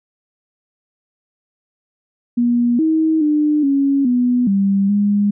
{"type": "tone with pitch steps", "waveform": "sine", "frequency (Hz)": [239.9, 317.7, 300.1, 277.2, 246.3, 197, 204.2], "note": ["A#3", "D#4", "D4", "C#4", "B3", "G3", "G#3"], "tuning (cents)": [50, 36, 38, 0, -5, 9, -29], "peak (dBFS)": -12, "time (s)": [2.37, 5.31], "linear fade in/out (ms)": 10, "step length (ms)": 420, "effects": []}